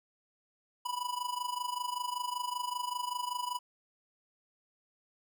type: tone with amplitude modulation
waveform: square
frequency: 985 Hz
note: B5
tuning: 5 cents flat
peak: -31 dBFS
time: 0.85-3.59 s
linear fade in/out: 10 ms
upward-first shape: sine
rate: 25.2 Hz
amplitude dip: 80%
effects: none